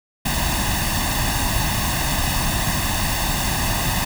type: noise with comb filter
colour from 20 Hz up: pink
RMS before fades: -21 dBFS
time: 0.25-4.05 s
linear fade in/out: 10 ms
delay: 1.1 ms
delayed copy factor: +0.75
effects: none